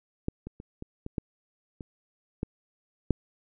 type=clicks; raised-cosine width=3 ms; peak=-15 / -25 / -29 / -25 / -23 / -16 / -26 / -16 / -9 dBFS; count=9; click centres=0.284 / 0.47 / 0.601 / 0.824 / 1.064 / 1.182 / 1.808 / 2.431 / 3.107 s; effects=none